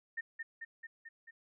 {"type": "tone with echo", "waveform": "sine", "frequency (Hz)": 1822, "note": "A#6", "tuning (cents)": -40, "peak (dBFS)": -35, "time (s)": [0.17, 0.21], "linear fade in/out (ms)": 10, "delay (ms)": 220, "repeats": 5, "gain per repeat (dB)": -3, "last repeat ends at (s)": 1.31, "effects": []}